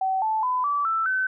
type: tone with pitch steps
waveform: sine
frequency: 762 / 875.3 / 1005.5 / 1155 / 1326.7 / 1524 Hz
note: G5 / A5 / B5 / D6 / E6 / G6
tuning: -49 / -9 / +31 / -29 / +11 / -49 cents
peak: -21 dBFS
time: 0.01-1.27 s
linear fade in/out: 5 ms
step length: 210 ms
effects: none